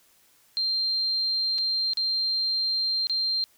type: tone with dropouts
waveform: sine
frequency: 4170 Hz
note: C8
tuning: 7 cents flat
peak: -23 dBFS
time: 0.57-3.44 s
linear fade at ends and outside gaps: 0 ms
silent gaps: 1.582-1.585 / 1.934-1.972 / 3.07-3.097 s
effects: white hiss -61 dBFS RMS until 3.57 s